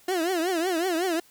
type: tone with vibrato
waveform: 30% pulse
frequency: 349.2 Hz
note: F4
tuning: in tune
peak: -21 dBFS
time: 0.08-1.2 s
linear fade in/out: 5 ms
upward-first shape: triangle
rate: 5.4 Hz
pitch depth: 190 cents each way
effects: white hiss -57 dBFS RMS until 1.3 s